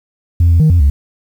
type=tone with pitch steps; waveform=sine; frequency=85.2 / 84 / 156.3 / 86.3 / 70.5 Hz; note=F2 / E2 / D#3 / F2 / C#2; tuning=-42 / +33 / +8 / -20 / +30 cents; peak=-4 dBFS; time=0.4-0.9 s; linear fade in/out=5 ms; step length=100 ms; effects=tanh soft clip ceiling -4 dBFS + 7-bit